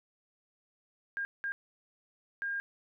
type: tone bursts at uneven times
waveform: sine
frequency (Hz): 1612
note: G6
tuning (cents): +48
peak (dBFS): -32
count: 3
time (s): 1.17-1.25 / 1.44-1.52 / 2.42-2.6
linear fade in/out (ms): 0
effects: none